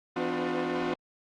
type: tone cluster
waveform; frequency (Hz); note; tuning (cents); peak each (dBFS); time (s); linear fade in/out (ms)
sawtooth; 167.2 / 254.9 / 297.6 / 358.7 / 504; E3 / C4 / D4 / F4 / B4; +25 / -45 / +23 / +46 / +35; -36 / -29 / -31 / -27 / -35; 0.16-0.94; 5
effects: low-pass 3000 Hz 12 dB/octave + Opus 24 kbps